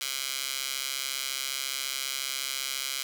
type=tone with high-pass filter; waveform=15% pulse; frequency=134.5 Hz; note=C3; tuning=48 cents sharp; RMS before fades=-33 dBFS; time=0.01-3.03 s; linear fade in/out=2 ms; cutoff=3200 Hz; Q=0.96; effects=9-bit